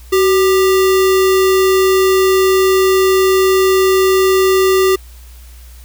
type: tone with sample-and-hold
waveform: sine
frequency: 378.1 Hz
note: F#4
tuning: 38 cents sharp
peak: -8 dBFS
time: 0.12-4.96 s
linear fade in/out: 10 ms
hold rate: 1575 Hz
effects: added 60 Hz sine -34 dBFS peak until 5.84 s + white hiss -45 dBFS RMS until 5.84 s